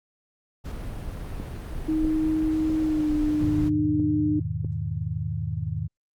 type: noise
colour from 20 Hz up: brown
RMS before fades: -33 dBFS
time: 0.64-3.7 s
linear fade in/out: 20 ms
type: click train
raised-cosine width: 3 ms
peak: -22 dBFS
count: 6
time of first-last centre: 1.4-4.647 s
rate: 1.54 Hz
type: tone with pitch glide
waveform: sine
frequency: 313.7 to 302 Hz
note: D#4 to D4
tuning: +14 to +48 cents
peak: -21 dBFS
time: 1.88-4.4 s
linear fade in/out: 10 ms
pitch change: -66 cents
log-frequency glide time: 2.82-3.11 s
type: chord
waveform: sine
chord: E major seventh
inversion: none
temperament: equal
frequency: 82.41 / 103.83 / 123.47 / 155.56 Hz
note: E2 / G#2 / B2 / D#3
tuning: 0 / 0 / 0 / 0 cents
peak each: -33 / -30 / -34 / -31 dBFS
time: 3.39-5.88 s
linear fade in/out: 20 ms
effects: Opus 48 kbps